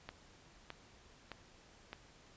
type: click train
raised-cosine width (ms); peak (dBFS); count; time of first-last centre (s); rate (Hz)
0.3; -28; 4; 0.09-1.93; 1.63
effects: pink hiss -62 dBFS RMS until 2.36 s + resampled to 16000 Hz